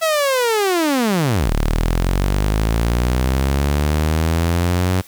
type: linear two-way sweep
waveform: sawtooth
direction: down then up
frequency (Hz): 659.3 to 35.52 to 93.5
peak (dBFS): -11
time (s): 0.01-5.02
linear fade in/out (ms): 20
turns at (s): 1.51
effects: white hiss -44 dBFS RMS until 5.07 s